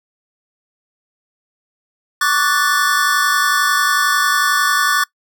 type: chord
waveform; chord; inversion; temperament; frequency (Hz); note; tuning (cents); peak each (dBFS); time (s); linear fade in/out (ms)
square; D major seventh; third; equal with one note detuned; 1123.6 / 1174.7 / 1480 / 1760; C#6 / D6 / F#6 / A6; +23 / 0 / 0 / 0; -20 / -20 / -19 / -19; 2.21-5.04; 5
effects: noise-tail reverb RT60 0.1 s tail -22 dB re dry